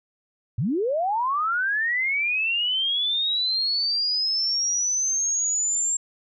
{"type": "linear sweep", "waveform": "sine", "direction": "up", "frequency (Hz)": [94.8, 7459], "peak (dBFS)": -21, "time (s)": [0.58, 5.97], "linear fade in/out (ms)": 5, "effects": []}